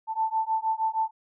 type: beating tone pair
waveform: sine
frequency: 882 / 888.4 Hz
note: A5 / A5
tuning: +4 / +16 cents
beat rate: 6.4 Hz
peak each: -27 dBFS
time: 0.07-1.11 s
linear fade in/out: 50 ms
effects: none